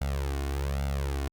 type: tone with flanger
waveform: sawtooth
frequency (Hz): 69.3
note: C#2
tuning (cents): 0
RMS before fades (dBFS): -30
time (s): 0.01-1.28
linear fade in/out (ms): 5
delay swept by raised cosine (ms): 1.4 to 2.8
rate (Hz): 1.2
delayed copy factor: +0.95
effects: Opus 48 kbps